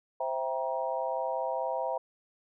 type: chord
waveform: sine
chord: C dominant seventh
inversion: none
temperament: equal with one note detuned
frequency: 523.3 / 659.3 / 784 / 945.9 Hz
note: C5 / E5 / G5 / Bb5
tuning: 0 / 0 / 0 / +25 cents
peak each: -34 / -34 / -36 / -35 dBFS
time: 0.2-1.98 s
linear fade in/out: 5 ms
effects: none